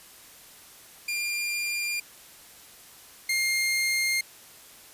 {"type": "tone pair in turn", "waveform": "sawtooth", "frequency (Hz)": [2398, 2121], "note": ["D7", "C7"], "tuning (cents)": [36, 23], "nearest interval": "major second", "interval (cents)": 213, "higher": "first", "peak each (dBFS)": [-24, -20], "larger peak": "second", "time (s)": [[1.08, 2], [3.29, 4.21]], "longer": "neither", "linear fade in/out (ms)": 5, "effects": ["white hiss -50 dBFS RMS until 4.93 s", "resampled to 32000 Hz"]}